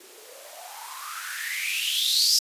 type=noise with band-pass filter sweep; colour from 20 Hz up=violet; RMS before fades=-28 dBFS; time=0-2.39 s; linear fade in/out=5 ms; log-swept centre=350 to 5300 Hz; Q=9.2; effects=resampled to 32000 Hz